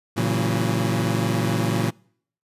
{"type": "chord", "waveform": "25% pulse", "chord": "F# dominant seventh", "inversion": "first", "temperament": "equal with one note detuned", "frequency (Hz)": [114.27, 138.59, 164.81, 185], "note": ["A#2", "C#3", "E3", "F#3"], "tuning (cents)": [-34, 0, 0, 0], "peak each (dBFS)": [-20, -24, -23, -23], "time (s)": [0.16, 1.91], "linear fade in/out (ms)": 20, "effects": ["noise-tail reverb RT60 0.6 s tail -26 dB re dry", "resampled to 32000 Hz"]}